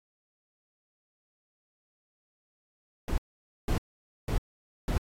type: noise bursts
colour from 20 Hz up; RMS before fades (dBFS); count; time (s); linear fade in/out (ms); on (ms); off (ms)
brown; -27; 4; 3.08-4.98; 2; 100; 500
effects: AAC 48 kbps